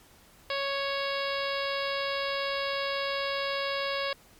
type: harmonic tone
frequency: 554.4 Hz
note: C#5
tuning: in tune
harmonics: 1 / 2 / 3 / 4 / 5 / 6 / 7 / 8 / 9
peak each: -32 / -35 / -37 / -38 / -39 / -40 / -40 / -41 / -42 dBFS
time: 0.5-4.13 s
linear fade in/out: 2 ms
effects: pink hiss -57 dBFS RMS until 4.39 s + MP3 96 kbps